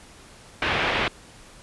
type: low-pass noise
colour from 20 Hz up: white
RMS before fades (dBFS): -24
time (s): 0.62-1.08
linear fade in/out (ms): 2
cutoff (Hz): 2900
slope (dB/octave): 24
effects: pink hiss -48 dBFS RMS until 1.62 s + resampled to 24000 Hz